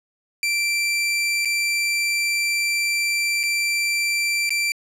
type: tone with dropouts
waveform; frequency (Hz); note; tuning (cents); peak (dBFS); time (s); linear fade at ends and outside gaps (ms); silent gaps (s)
sawtooth; 2348; D7; -1; -16; 0.43-4.72; 1; 1.449-1.455 / 3.432-3.436 / 4.493-4.505
effects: low-pass 11000 Hz 12 dB/octave